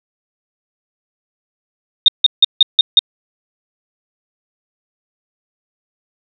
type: tone bursts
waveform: sine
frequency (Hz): 3688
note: A#7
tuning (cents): -19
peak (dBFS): -3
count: 6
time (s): 2.06-2.992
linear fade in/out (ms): 2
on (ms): 22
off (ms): 160
effects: none